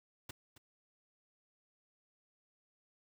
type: noise with echo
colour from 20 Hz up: pink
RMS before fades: -45 dBFS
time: 0.29-0.31 s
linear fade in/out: 5 ms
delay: 270 ms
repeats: 1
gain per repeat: -14 dB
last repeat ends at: 0.58 s
effects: none